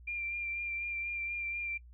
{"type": "tone with vibrato", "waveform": "sine", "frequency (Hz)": 2379, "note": "D7", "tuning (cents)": 22, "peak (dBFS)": -34, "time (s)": [0.07, 1.78], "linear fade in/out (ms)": 10, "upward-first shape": "sine", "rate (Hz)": 4.1, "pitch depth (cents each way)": 22, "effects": ["noise-tail reverb RT60 0.1 s tail -25 dB re dry", "added 60 Hz sine -51 dBFS peak until 1.93 s"]}